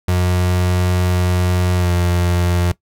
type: tone with pitch glide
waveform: 35% pulse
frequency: 90.1 to 87.94 Hz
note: F#2 to F2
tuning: -45 to +13 cents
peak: -12 dBFS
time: 0.08-2.72 s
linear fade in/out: 5 ms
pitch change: -42 cents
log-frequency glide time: 1.76-1.91 s
effects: noise-tail reverb RT60 0.1 s tail -18 dB re dry